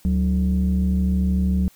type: tone pair together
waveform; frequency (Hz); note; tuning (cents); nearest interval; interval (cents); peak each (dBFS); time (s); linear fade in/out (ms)
sine; 73.01 / 185.9; D2 / F#3; -10 / +8; octave + major third; 1618; -18; 0.05-1.68; 0
effects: tanh soft clip ceiling -13 dBFS + white hiss -54 dBFS RMS until 1.75 s